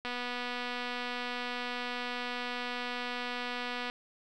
click train, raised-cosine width 0.3 ms, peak -21 dBFS, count 944, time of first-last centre 0.05-3.899 s, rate 245 Hz, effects none

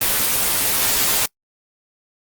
white noise with comb filter, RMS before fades -18 dBFS, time 0.01-1.26 s, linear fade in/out 5 ms, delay 13 ms, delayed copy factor -1, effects noise-tail reverb RT60 0.1 s tail -25 dB re dry + Opus 24 kbps

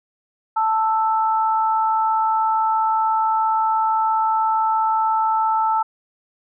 sine tone pair together, 883 / 1318.5 Hz, A5 / E6, +6 / 0 cents, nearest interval perfect fifth, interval 694 cents, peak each -17 / -22 dBFS, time 0.56-5.83 s, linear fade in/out 10 ms, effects none

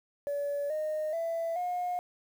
sine tone with pitch steps, 572 / 616.6 / 664.7 / 716.5 Hz, D5 / D#5 / E5 / F5, -46 / -16 / +14 / +44 cents, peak -28 dBFS, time 0.27-1.99 s, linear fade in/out 0 ms, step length 430 ms, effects tanh soft clip ceiling -27 dBFS + 9-bit

